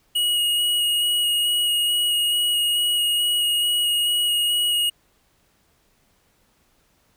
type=tone with vibrato; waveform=square; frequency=2891 Hz; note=F#7; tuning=41 cents flat; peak=-19 dBFS; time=0.15-4.9 s; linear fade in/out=10 ms; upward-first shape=square; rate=2.3 Hz; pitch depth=9 cents each way; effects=pink hiss -63 dBFS RMS until 7.16 s